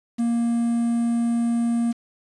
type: tone with quantisation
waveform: triangle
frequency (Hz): 234.2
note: A#3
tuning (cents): +8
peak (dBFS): -17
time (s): 0.18-1.93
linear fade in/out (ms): 20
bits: 7
effects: resampled to 24000 Hz